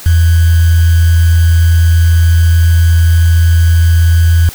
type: tone with sample-and-hold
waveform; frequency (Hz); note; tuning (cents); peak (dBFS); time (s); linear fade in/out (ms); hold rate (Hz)
sine; 83.4; E2; +21; -4; 0.06-4.49; 0; 1575
effects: white hiss -30 dBFS RMS until 4.54 s